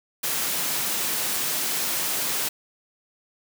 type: high-pass noise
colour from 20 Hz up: white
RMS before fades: -26 dBFS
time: 0.23-2.49 s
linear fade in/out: 10 ms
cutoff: 120 Hz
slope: 48 dB/octave
effects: none